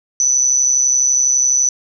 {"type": "tone with amplitude modulation", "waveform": "sine", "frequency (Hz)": 5990, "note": "F#8", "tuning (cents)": 20, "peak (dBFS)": -8, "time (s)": [0.2, 1.69], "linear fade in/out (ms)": 2, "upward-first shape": "sine", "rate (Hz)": 132, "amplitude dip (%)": 70, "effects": []}